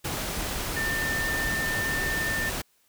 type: tone in noise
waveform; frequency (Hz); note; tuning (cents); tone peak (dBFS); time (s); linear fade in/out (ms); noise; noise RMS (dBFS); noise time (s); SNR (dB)
sine; 1797; A6; +36; -27; 0.76-2.5; 10; pink; -31; 0.04-2.62; +1
effects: white hiss -66 dBFS RMS until 2.88 s